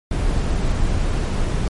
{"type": "noise", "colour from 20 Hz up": "brown", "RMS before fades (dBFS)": -19, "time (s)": [0.11, 1.68], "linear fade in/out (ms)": 2, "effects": ["MP3 48 kbps"]}